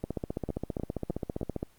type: two click trains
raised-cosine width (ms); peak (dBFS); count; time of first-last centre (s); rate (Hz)
2; -19 / -18; 4 / 25; 0.49-1.413 / 0.04-1.629; 3.25 / 15.1
effects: pink hiss -63 dBFS RMS until 1.78 s + Opus 24 kbps